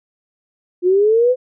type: linear sweep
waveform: sine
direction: up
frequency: 349.6 to 515 Hz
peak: -10 dBFS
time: 0.82-1.36 s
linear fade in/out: 50 ms
effects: none